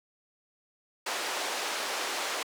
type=band-pass noise; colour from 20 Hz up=pink; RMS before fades=-33 dBFS; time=1.06-2.43 s; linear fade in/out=5 ms; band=500 to 7500 Hz; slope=12 dB/octave; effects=high-pass 300 Hz 12 dB/octave